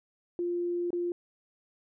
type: tone with dropouts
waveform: sine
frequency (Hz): 349.2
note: F4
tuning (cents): 0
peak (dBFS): -28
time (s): 0.39-1.12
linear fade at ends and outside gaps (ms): 1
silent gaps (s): 0.905-0.93
effects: none